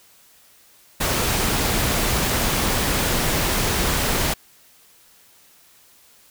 pink noise, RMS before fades -21 dBFS, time 1-4.34 s, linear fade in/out 10 ms, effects white hiss -53 dBFS RMS until 6.3 s

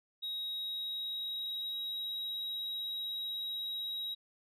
sine tone with pitch glide, 3800 to 3829 Hz, A#7 to A#7, +33 to +46 cents, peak -33 dBFS, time 0.22-4.15 s, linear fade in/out 20 ms, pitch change +13 cents, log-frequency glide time 0.53-1.99 s, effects tanh soft clip ceiling -35 dBFS

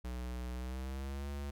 square tone with pitch glide, 61.74 to 70.92 Hz, B1 to C#2, 0 to +40 cents, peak -39 dBFS, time 0.04-1.51 s, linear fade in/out 10 ms, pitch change +240 cents, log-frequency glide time 0.54-1.29 s, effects none

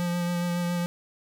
square tone with vibrato, 174.61 Hz, F3, in tune, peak -26 dBFS, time 0-0.86 s, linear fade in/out 0 ms, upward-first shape sine, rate 7.2 Hz, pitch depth 16 cents each way, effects none

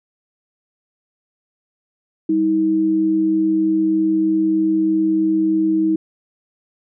sine tone pair together, 195.8 / 319 Hz, G3 / D#4, -2 / +43 cents, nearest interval minor sixth, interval 845 cents, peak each -25 / -14 dBFS, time 2.29-5.96 s, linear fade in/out 5 ms, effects none

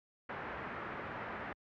white low-pass noise, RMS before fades -43 dBFS, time 0.29-1.53 s, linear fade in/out 5 ms, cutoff 1800 Hz, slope 24 dB/octave, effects high-pass 60 Hz 12 dB/octave

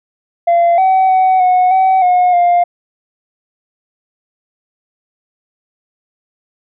sine tone with pitch steps, 686 / 758 / 751 / 732 / 758 / 722 / 702 Hz, F5 / F#5 / F#5 / F#5 / F#5 / F#5 / F5, -31 / +42 / +26 / -19 / +42 / -43 / +9 cents, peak -5 dBFS, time 0.47-2.64 s, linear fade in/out 10 ms, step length 310 ms, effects tanh soft clip ceiling -6 dBFS

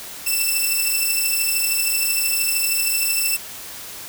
5% pulse beating tone pair, 2656 / 2669 Hz, E7 / E7, +12 / +21 cents, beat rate 13 Hz, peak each -11 / -13 dBFS, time 0.26-3.37 s, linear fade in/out 10 ms, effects white hiss -35 dBFS RMS until 4.08 s

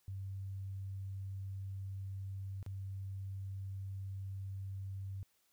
sine tone with dropouts, 96.9 Hz, G2, 20 cents flat, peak -40 dBFS, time 0.08-5.23 s, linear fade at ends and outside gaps 0 ms, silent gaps 2.628-2.663 s, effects white hiss -75 dBFS RMS until 5.52 s

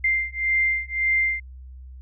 sine beating tone pair, 2093 / 2094.8 Hz, C7 / C7, 0 / +1 cents, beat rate 1.8 Hz, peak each -23 dBFS, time 0.04-1.4 s, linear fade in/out 5 ms, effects added 64 Hz sine -38 dBFS peak until 2.01 s

